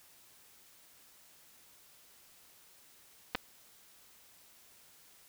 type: clicks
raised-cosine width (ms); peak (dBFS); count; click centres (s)
0.3; -16; 2; 3.349 / 3.353
effects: white hiss -61 dBFS RMS until 5.28 s